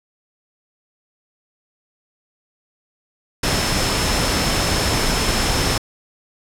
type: tone in noise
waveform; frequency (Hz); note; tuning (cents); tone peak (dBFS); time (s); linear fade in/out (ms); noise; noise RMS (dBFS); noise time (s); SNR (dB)
sine; 5274; E8; 0; -27; 3.43-5.78; 5; pink; -19; 3.43-5.78; -11
effects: low-pass 10000 Hz 12 dB/octave